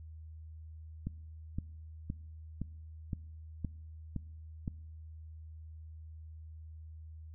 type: click train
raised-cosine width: 5 ms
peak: -23 dBFS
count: 8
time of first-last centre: 1.07-4.678 s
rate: 1.94 Hz
effects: noise-tail reverb RT60 0.9 s tail -23 dB re dry + added 79 Hz sine -46 dBFS peak until 7.34 s